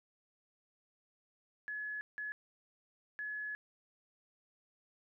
sine tone bursts at uneven times, 1700 Hz, G#6, 40 cents sharp, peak -38 dBFS, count 3, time 1.68-2.01 / 2.18-2.32 / 3.19-3.55 s, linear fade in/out 0 ms, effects none

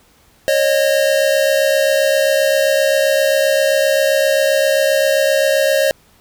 square tone pair together, 546.4 / 614 Hz, C#5 / D#5, -25 / -23 cents, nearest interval major second, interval 202 cents, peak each -15 / -16 dBFS, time 0.48-5.91 s, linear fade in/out 0 ms, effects pink hiss -52 dBFS RMS until 6.2 s

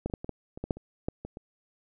clicks, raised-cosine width 2 ms, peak -17 / -30 / -16 / -24 / -20 / -27 / -20 / -13 / -30 / -16 / -24 / -27 dBFS, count 12, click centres 0.06 / 0.099 / 0.138 / 0.245 / 0.293 / 0.575 / 0.64 / 0.708 / 0.77 / 1.085 / 1.25 / 1.371 s, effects none

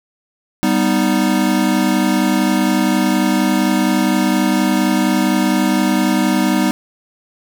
square chord, G augmented, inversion none, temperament equal, 196 / 246.9 / 311.1 Hz, G3 / B3 / D#4, 0 / 0 / 0 cents, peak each -18 dBFS, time 0.63-6.71 s, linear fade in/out 0 ms, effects none

